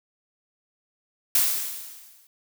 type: noise with exponential decay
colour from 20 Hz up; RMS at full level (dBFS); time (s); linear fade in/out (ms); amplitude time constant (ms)
blue; -18; 1.35-2.27; 2; 200
effects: none